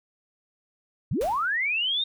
sine linear sweep, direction up, 81 to 3732 Hz, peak -23 dBFS, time 1.11-2.04 s, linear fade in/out 5 ms
pink noise with exponential decay, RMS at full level -36 dBFS, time 1.21-1.63 s, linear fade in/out 2 ms, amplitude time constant 90 ms
effects none

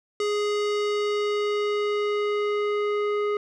square tone with low-pass filter sweep, 415.3 Hz, G#4, in tune, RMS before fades -25 dBFS, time 0.2-3.37 s, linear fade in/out 2 ms, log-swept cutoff 6100 to 1800 Hz, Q 0.99, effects none

